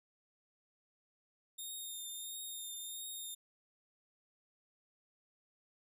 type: tone with vibrato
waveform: 10% pulse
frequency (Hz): 3666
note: A#7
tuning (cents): -30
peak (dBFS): -36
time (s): 1.58-3.35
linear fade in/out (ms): 10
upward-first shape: triangle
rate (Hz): 1.5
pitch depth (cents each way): 31
effects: none